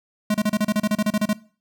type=tone bursts; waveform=square; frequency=211.3 Hz; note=G#3; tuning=30 cents sharp; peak=-18 dBFS; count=14; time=0.3-1.332 s; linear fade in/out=5 ms; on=44 ms; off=32 ms; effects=noise-tail reverb RT60 0.4 s tail -20 dB re dry